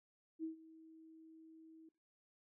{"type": "tone with ADSR envelope", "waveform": "sine", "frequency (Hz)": 321.4, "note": "E4", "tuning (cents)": -44, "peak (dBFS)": -38, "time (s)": [0.39, 1.89], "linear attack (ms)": 46, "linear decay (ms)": 120, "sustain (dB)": -19, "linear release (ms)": 4, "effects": ["noise-tail reverb RT60 0.4 s tail -23 dB re dry"]}